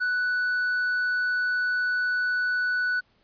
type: tone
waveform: triangle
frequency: 1484 Hz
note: F#6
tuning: 5 cents sharp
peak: -21 dBFS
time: 0-3.01 s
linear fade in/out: 20 ms
effects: pink hiss -65 dBFS RMS until 3.23 s + resampled to 11025 Hz